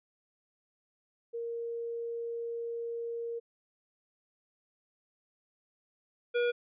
sine / square tone pair in turn, 466.2 / 481 Hz, A#4 / B4, 0 / -46 cents, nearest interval minor second, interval 54 cents, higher second, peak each -34 / -27 dBFS, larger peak second, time 1.33-3.4 / 6.34-6.52 s, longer first, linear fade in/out 20 ms, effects resampled to 8000 Hz

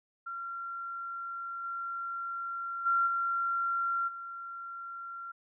sine tone with level steps, 1373 Hz, F6, 30 cents flat, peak -36 / -34 / -24 / -28 / -39 dBFS, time 0.26-5.32 s, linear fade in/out 10 ms, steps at 1.63 / 2.85 / 3.06 / 4.07 s, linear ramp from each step 20 ms, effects none

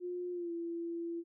sine tone with pitch glide, 356.4 to 338 Hz, F4 to E4, +35 to +43 cents, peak -36 dBFS, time 0-1.24 s, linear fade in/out 50 ms, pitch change -92 cents, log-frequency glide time 0.32-0.52 s, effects none

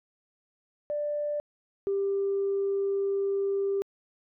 sine tone pair in turn, 590 / 395.3 Hz, D5 / G4, +8 / +15 cents, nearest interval perfect fifth, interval 693 cents, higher first, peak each -27 / -24 dBFS, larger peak second, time 0.9-1.4 / 1.87-3.82 s, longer second, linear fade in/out 0 ms, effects tanh soft clip ceiling -20 dBFS

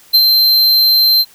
square tone with ADSR envelope, 4124 Hz, C8, 26 cents flat, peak -5 dBFS, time 0.13-1.25 s, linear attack 19 ms, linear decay 58 ms, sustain -3 dB, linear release 45 ms, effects white hiss -45 dBFS RMS until 1.34 s

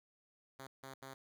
5% pulse tone bursts at uneven times, 134.1 Hz, C3, 43 cents sharp, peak -37 dBFS, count 3, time 0.59-0.67 / 0.83-0.94 / 1.02-1.14 s, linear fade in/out 5 ms, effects none

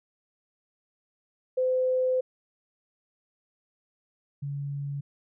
sine tone pair in turn, 512 / 141.57 Hz, C5 / C#3, -38 / +37 cents, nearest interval octave + minor seventh, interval 2225 cents, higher first, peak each -22 / -30 dBFS, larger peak first, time 1.57-2.21 / 4.42-5.01 s, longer first, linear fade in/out 10 ms, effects none

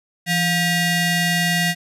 sawtooth ring-modulated tone, 880 Hz, A5, in tune, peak -10 dBFS, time 0.26-1.75 s, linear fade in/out 50 ms, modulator 1050 Hz, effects resampled to 32000 Hz

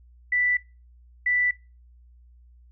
sine tone pair in turn, 1975.5 / 1975.5 Hz, B6 / B6, 0 / 0 cents, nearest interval unison, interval 0 cents, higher neither, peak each -20 dBFS, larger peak neither, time 0.32-0.57 / 1.26-1.51 s, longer neither, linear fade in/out 5 ms, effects noise-tail reverb RT60 0.3 s tail -21 dB re dry + added 60 Hz sine -50 dBFS peak until 2.71 s

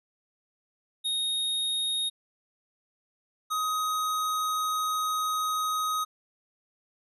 square tone pair in turn, 3728 / 1257.4 Hz, A#7 / D#6, -1 / +18 cents, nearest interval octave + perfect fifth, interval 1881 cents, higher first, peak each -27 dBFS, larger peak neither, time 1.04-2.1 / 3.5-6.05 s, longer second, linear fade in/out 20 ms, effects resampled to 32000 Hz

